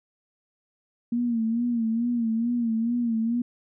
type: tone with vibrato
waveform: sine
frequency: 232.4 Hz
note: A#3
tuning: 5 cents flat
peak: -22 dBFS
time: 1.12-3.42 s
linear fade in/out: 5 ms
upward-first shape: sine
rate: 2.3 Hz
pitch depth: 74 cents each way
effects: none